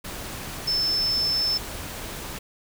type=tone in noise; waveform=sine; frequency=5274 Hz; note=E8; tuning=in tune; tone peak=-21 dBFS; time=0.67-1.58 s; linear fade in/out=10 ms; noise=pink; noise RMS=-35 dBFS; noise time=0.04-2.39 s; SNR=+11 dB; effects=none